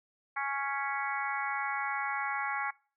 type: harmonic tone with a mistuned harmonic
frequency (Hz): 277.2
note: C#4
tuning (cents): 0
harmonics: 3 / 4 / 5 / 6 / 7 / 8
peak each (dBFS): -36 / -37 / -38 / -39 / -39 / -40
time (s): 0.36-2.71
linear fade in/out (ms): 10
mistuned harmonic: 7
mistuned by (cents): +21
effects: noise-tail reverb RT60 0.4 s tail -23 dB re dry